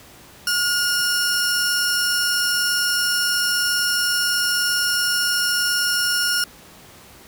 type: tone pair together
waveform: sawtooth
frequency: 1431 / 5409 Hz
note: F6 / E8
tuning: +42 / +44 cents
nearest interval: octave + major seventh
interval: 2302 cents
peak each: -17 / -19 dBFS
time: 0.47-6.44 s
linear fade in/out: 2 ms
effects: pink hiss -45 dBFS RMS until 7.27 s + high-pass 60 Hz 12 dB/octave